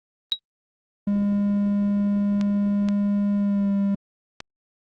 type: tone with exponential decay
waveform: sine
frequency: 3837 Hz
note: A#7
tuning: 49 cents sharp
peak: -15 dBFS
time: 0.32-0.39 s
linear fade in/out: 0 ms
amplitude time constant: 15 ms
type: tone with pitch glide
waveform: triangle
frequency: 203 to 199.17 Hz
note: G#3 to G3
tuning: -39 to +28 cents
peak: -17 dBFS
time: 1.07-3.95 s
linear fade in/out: 5 ms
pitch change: -33 cents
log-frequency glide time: 3.37-3.71 s
type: clicks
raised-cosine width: 0.2 ms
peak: -16 dBFS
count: 3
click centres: 2.412 / 2.887 / 4.404 s
effects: Opus 24 kbps